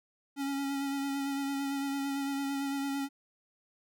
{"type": "tone with vibrato", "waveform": "square", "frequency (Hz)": 277.2, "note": "C#4", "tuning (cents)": 0, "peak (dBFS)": -32, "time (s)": [0.36, 3.09], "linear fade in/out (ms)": 50, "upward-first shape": "sine", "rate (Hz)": 8.9, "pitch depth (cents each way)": 21, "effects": []}